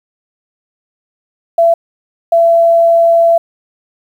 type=tone bursts at uneven times; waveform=sine; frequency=672 Hz; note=E5; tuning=33 cents sharp; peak=-5 dBFS; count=2; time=1.58-1.74 / 2.32-3.38 s; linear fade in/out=5 ms; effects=7-bit